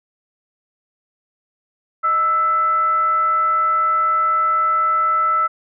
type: tone with frequency modulation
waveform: sine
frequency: 1318 Hz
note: E6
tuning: 1 cent flat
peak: -14 dBFS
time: 2.03-5.48 s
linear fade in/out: 20 ms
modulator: 700 Hz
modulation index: 0.24
effects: none